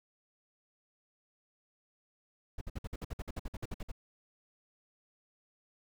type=noise bursts; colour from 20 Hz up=brown; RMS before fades=-38 dBFS; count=16; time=2.58-3.917 s; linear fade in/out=5 ms; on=32 ms; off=55 ms; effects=none